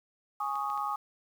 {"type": "chord", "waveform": "sine", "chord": "Ab suspended fourth", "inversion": "none", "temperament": "equal", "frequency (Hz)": [830.6, 1108.7, 1244.5], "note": ["Ab5", "Db6", "Eb6"], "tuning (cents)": [0, 0, 0], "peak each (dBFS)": [-34, -35, -34], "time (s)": [0.4, 0.96], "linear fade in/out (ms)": 5}
{"type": "clicks", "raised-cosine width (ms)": 0.2, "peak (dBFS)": -33, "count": 3, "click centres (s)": [0.556, 0.701, 0.776]}
{"effects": ["9-bit"]}